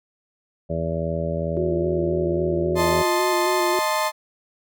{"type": "harmonic tone", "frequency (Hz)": 82.2, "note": "E2", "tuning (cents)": -4, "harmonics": [1, 2, 3, 4, 5, 6, 7, 8], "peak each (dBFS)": [-30, -27, -35, -37, -32, -36, -27, -35], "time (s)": [0.69, 3.03], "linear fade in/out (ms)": 20}
{"type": "tone with vibrato", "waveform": "sine", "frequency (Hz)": 358.4, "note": "F4", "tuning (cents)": 45, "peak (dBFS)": -22, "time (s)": [1.57, 3.79], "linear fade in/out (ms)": 0, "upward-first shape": "square", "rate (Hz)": 3.7, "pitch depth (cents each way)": 30}
{"type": "chord", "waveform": "35% pulse", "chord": "A diminished", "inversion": "second", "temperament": "equal", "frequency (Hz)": [622.3, 880, 1046.5], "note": ["Eb5", "A5", "C6"], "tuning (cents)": [0, 0, 0], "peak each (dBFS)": -23, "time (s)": [2.75, 4.12], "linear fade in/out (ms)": 50}
{"effects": []}